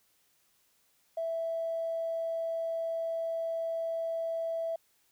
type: tone with tanh clipping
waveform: triangle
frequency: 659.3 Hz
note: E5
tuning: in tune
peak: -30 dBFS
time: 1.17-4.76 s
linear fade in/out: 5 ms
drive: 2 dB
effects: white hiss -70 dBFS RMS until 5.11 s